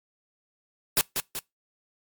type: noise with echo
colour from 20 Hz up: white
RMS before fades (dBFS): -21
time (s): 0.97-1.01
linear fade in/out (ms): 0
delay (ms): 190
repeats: 2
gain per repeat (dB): -6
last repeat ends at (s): 1.39
effects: noise-tail reverb RT60 0.2 s tail -24 dB re dry + MP3 96 kbps